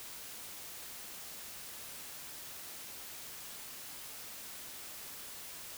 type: silence
effects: white hiss -47 dBFS RMS until 5.77 s